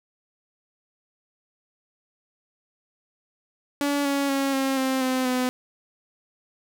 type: tone with pitch steps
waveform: sawtooth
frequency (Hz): 285.5 / 279.8 / 274.2 / 268.7 / 263.3 / 258.1 / 252.9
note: D4 / C#4 / C#4 / C4 / C4 / C4 / B3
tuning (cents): -49 / +16 / -19 / +46 / +11 / -23 / +41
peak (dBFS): -18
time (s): 3.81-5.49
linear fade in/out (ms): 0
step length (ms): 240
effects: none